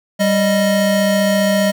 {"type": "tone pair together", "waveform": "square", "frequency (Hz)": [195.76, 622.3], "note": ["G3", "D#5"], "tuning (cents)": [-2, 0], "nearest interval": "octave + minor sixth", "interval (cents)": 2002, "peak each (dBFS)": -16, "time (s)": [0.19, 1.72], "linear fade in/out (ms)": 20, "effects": []}